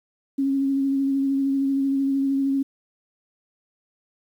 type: tone with vibrato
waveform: sine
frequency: 273.3 Hz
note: C#4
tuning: 24 cents flat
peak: -19 dBFS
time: 0.38-2.63 s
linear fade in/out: 10 ms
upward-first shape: sine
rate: 13 Hz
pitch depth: 19 cents each way
effects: 9-bit